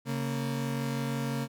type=tone pair together; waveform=35% pulse; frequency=137.93 / 230 Hz; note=C#3 / A#3; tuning=-8 / -23 cents; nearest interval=major sixth; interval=885 cents; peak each=-30 / -32 dBFS; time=0.05-1.48 s; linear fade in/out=50 ms; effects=none